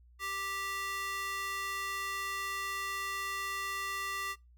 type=tone with high-pass filter; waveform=square; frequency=392 Hz; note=G4; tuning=in tune; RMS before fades=-37 dBFS; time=0.19-4.36 s; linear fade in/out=50 ms; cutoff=1500 Hz; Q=2.2; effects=noise-tail reverb RT60 0.2 s tail -21 dB re dry + added 60 Hz sine -57 dBFS peak until 4.57 s